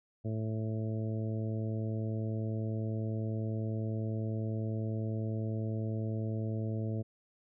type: harmonic tone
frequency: 110 Hz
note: A2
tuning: in tune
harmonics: 1 / 2 / 3 / 4 / 5 / 6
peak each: -33 / -39 / -43 / -45 / -47 / -49 dBFS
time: 0.24-7.03 s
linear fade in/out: 20 ms
effects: none